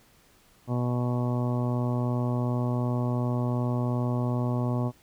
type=harmonic tone; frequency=122.7 Hz; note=B2; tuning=11 cents flat; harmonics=1 / 2 / 3 / 4 / 5 / 6 / 7 / 8 / 9; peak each=-26 / -30 / -37 / -40 / -37 / -44 / -41 / -45 / -42 dBFS; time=0.67-4.92 s; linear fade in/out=50 ms; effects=pink hiss -60 dBFS RMS until 5.02 s